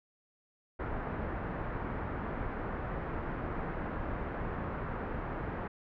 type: low-pass noise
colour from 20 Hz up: pink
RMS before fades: -37 dBFS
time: 0.79-5.68 s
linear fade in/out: 10 ms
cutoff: 1700 Hz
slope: 24 dB/octave
effects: none